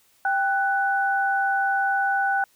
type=tone pair together; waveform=sine; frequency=787.4 / 1488 Hz; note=G5 / F#6; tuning=+8 / +9 cents; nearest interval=major seventh; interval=1101 cents; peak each=-22 / -23 dBFS; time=0.25-2.44 s; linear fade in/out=2 ms; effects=white hiss -61 dBFS RMS until 2.55 s